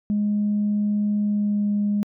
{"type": "tone with pitch glide", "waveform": "sine", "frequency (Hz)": [207.7, 205.8], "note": ["G#3", "G#3"], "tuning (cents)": [0, -16], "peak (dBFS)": -18, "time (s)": [0.1, 2.03], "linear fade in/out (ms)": 0, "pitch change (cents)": -16, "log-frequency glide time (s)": [1.19, 1.71], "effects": ["tanh soft clip ceiling -15 dBFS"]}